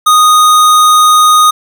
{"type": "tone", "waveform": "square", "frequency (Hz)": 1240, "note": "D#6", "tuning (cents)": -6, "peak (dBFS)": -4, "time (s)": [0.06, 1.51], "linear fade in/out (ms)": 10, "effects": []}